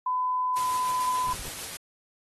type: tone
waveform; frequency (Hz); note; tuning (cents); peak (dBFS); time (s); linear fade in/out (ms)
sine; 1007; B5; +33; -24; 0.06-1.33; 5
type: noise with tremolo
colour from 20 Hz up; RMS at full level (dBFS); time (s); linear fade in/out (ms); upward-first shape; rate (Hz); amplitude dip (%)
white; -36; 0.56-1.77; 10; sine; 6.8; 25
type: noise bursts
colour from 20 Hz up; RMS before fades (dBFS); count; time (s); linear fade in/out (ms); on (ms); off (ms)
brown; -39; 4; 1.27-1.484; 2; 34; 26
effects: AAC 32 kbps